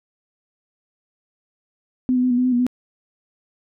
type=tone with pitch steps; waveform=sine; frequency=254.1 / 249.6 / 253.2 / 243.5 / 251.4 / 254.4 / 241.9 / 249.6 Hz; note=B3 / B3 / B3 / B3 / B3 / C4 / B3 / B3; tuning=+49 / +19 / +43 / -24 / +31 / -48 / -36 / +19 cents; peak=-15 dBFS; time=2.09-2.666 s; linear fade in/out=0 ms; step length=72 ms; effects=none